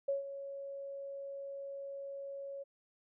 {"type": "tone with ADSR envelope", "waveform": "sine", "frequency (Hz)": 554.4, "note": "C#5", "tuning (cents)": 0, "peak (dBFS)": -29, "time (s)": [0.08, 2.64], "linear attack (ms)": 8, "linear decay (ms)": 140, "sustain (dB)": -12, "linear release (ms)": 19, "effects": []}